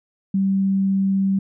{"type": "tone", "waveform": "sine", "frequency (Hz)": 194, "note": "G3", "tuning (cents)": -18, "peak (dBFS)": -16, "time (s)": [0.34, 1.39], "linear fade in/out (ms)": 5, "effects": []}